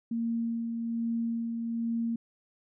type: tone with tremolo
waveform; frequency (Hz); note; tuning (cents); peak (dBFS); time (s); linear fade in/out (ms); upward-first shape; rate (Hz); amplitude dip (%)
sine; 230.9; A#3; -16; -27; 0.11-2.16; 5; sine; 1.2; 35
effects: none